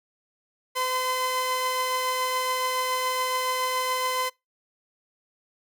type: tone pair together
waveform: sawtooth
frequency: 509 / 1025.1 Hz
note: C5 / C6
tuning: -48 / -36 cents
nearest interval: octave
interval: 1212 cents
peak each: -27 / -22 dBFS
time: 0.75-4.3 s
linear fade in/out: 20 ms
effects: noise-tail reverb RT60 0.2 s tail -24 dB re dry